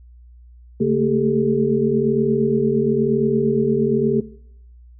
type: tone cluster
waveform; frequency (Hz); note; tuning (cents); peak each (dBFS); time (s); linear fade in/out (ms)
sine; 140.9 / 218.3 / 226.9 / 394.6 / 435.6; C#3 / A3 / A#3 / G4 / A4; +29 / -13 / -47 / +11 / -17; -24 / -27 / -19 / -20 / -22; 0.8-4.21; 10
effects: noise-tail reverb RT60 0.7 s tail -19 dB re dry + added 60 Hz sine -42 dBFS peak until 4.99 s